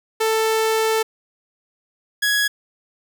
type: tone pair in turn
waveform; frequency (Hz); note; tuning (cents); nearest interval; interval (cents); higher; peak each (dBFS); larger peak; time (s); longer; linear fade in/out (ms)
sawtooth; 442.3 / 1669.9; A4 / G#6; +9 / +9; octave + major seventh; 2300; second; -13; neither; 0.2-1.03 / 2.22-2.48; first; 10
effects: none